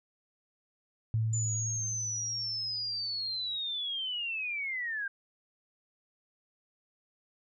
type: tone with exponential decay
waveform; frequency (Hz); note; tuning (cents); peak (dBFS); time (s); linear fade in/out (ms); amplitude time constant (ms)
sine; 111.3; A2; +20; -25; 1.14-3.58; 0; 530
type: linear sweep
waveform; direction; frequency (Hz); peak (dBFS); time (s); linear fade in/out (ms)
sine; down; 7070 to 1568; -32; 1.33-5.08; 5
effects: none